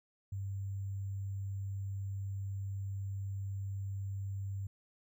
sine tone with sample-and-hold, 98 Hz, G2, in tune, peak -36 dBFS, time 0.32-4.67 s, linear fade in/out 5 ms, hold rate 7350 Hz, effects none

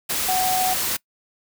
sine tone in noise, 743 Hz, F#5, 7 cents sharp, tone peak -20 dBFS, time 0.28-0.74 s, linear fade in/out 10 ms, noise white, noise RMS -24 dBFS, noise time 0.09-0.97 s, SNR +1 dB, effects noise-tail reverb RT60 0.1 s tail -23 dB re dry

